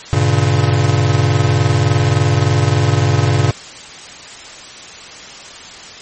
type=chord; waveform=square; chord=G diminished; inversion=none; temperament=just; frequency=98 / 117.6 / 141.12 Hz; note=G2 / Bb2 / Db3; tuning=0 / +16 / +31 cents; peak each=-16 dBFS; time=0.13-3.51 s; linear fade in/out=0 ms; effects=white hiss -33 dBFS RMS until 6.01 s + MP3 32 kbps